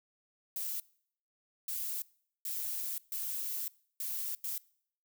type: noise bursts at uneven times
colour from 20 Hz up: violet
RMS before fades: -37 dBFS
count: 6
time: 0.56-0.8 / 1.68-2.02 / 2.45-2.98 / 3.12-3.68 / 4-4.35 / 4.44-4.58 s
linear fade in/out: 2 ms
effects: noise-tail reverb RT60 0.6 s tail -23 dB re dry